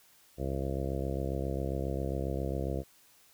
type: harmonic tone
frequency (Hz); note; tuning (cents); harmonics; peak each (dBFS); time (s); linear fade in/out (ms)
67.4; C#2; -48; 1 / 2 / 3 / 4 / 5 / 6 / 7 / 8 / 9 / 10; -35 / -37 / -41 / -43 / -40 / -43 / -41 / -41 / -47 / -45; 0.37-2.84; 50
effects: white hiss -62 dBFS RMS until 3.33 s